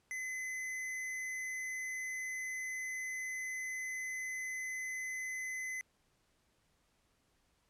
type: tone with hard clipping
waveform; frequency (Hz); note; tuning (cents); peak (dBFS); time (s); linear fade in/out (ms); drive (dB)
sine; 2033; B6; +50; -39; 0.11-5.81; 0; 18
effects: pink hiss -75 dBFS RMS until 7.69 s + low-pass 11000 Hz 12 dB/octave